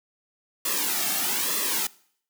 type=noise with flanger; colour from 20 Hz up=white; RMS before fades=-26 dBFS; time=0.65-1.87 s; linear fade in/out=5 ms; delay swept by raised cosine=1.3 to 2.05 ms; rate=1.1 Hz; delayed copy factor=-0.75; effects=noise-tail reverb RT60 0.6 s tail -22 dB re dry + high-pass 200 Hz 12 dB/octave